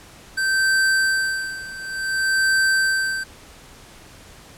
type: tone with tremolo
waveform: square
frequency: 1555 Hz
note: G6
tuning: 14 cents flat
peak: -16 dBFS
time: 0.37-3.24 s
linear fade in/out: 10 ms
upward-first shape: sine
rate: 0.56 Hz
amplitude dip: 85%
effects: pink hiss -45 dBFS RMS until 4.57 s + low-pass 11000 Hz 12 dB/octave